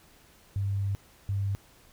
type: tone bursts at uneven times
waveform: sine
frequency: 99.1 Hz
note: G2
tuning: 19 cents sharp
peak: -26 dBFS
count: 2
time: 0.56-0.95 / 1.29-1.55 s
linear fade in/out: 0 ms
effects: pink hiss -58 dBFS RMS until 1.92 s